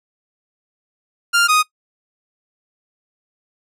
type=tone pair in turn; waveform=sawtooth; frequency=1396.9 / 1244.5 Hz; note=F6 / D#6; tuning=0 / 0 cents; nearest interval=major second; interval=200 cents; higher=first; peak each=-8 dBFS; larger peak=neither; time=1.33-1.48 / 1.48-1.63 s; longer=neither; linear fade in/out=20 ms; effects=noise-tail reverb RT60 0.1 s tail -20 dB re dry + low-pass 12000 Hz 12 dB/octave

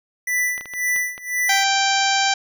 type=tone with tremolo; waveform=square; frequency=1981 Hz; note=B6; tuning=5 cents sharp; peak=-18 dBFS; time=0.27-1.64 s; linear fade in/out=5 ms; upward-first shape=sine; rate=1.9 Hz; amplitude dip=90%
type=clicks; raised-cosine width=0.3 ms; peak=-20 dBFS; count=6; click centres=0.579 / 0.61 / 0.657 / 0.737 / 0.962 / 1.179 s
type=harmonic tone; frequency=784 Hz; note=G5; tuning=in tune; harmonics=1 / 2 / 3 / 4 / 5 / 6 / 7 / 8 / 9; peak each=-20 / -23 / -25 / -26 / -27 / -28 / -28 / -29 / -30 dBFS; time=1.49-2.34 s; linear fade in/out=5 ms
effects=none

